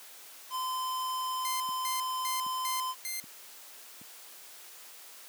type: tone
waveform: square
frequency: 1027 Hz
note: C6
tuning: 33 cents flat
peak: -32 dBFS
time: 0.5-2.95 s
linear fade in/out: 50 ms
type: tone bursts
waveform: 5% pulse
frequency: 2093 Hz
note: C7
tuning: in tune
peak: -24 dBFS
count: 5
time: 1.45-3.2 s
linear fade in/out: 0 ms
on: 150 ms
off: 250 ms
type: click train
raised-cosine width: 5 ms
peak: -25 dBFS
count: 4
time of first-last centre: 1.69-4.016 s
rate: 1.29 Hz
effects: white hiss -50 dBFS RMS until 5.28 s + high-pass 400 Hz 12 dB/octave